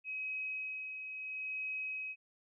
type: tone with tremolo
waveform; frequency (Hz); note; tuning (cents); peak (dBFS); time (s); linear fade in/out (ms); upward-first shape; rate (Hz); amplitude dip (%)
sine; 2541; D#7; +36; -36; 0.04-2.16; 50; sine; 0.75; 45
effects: none